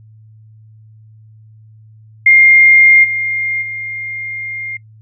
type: tone with level steps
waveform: sine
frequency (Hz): 2117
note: C7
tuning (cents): +20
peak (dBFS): -4 / -15 / -21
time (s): 2.26-4.77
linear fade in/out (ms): 5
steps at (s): 3.03 / 3.61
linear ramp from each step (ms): 20
effects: noise-tail reverb RT60 0.1 s tail -21 dB re dry + added 109 Hz sine -39 dBFS peak until 5.01 s